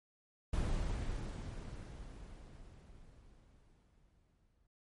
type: noise with exponential decay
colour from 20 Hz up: brown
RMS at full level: -34 dBFS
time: 0.53-4.67 s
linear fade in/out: 5 ms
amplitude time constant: 900 ms
effects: MP3 48 kbps